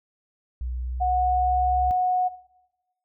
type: tone with pitch glide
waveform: sine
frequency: 61.74 to 65.79 Hz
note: B1 to C2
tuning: 0 to +10 cents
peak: -27 dBFS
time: 0.61-1.91 s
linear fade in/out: 0 ms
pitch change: +110 cents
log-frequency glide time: 0.8-1.8 s
type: tone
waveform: sine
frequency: 732 Hz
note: F#5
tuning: 19 cents flat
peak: -20 dBFS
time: 1-2.29 s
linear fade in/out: 20 ms
effects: noise-tail reverb RT60 1.0 s tail -17 dB re dry